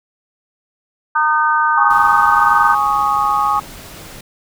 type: harmonic tone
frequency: 306.1 Hz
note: D#4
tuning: 28 cents flat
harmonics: 3 / 4 / 5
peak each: -16 / -15 / -17 dBFS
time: 1.15-2.75 s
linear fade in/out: 10 ms
type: chord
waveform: sine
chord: Ab suspended fourth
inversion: none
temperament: just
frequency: 830.6 / 1107.5 / 1245.9 Hz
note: Ab5 / Db6 / Eb6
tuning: 0 / -2 / +2 cents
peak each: -17 dBFS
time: 1.77-3.6 s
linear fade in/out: 10 ms
type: noise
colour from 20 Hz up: pink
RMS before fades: -35 dBFS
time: 1.9-4.21 s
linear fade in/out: 5 ms
effects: none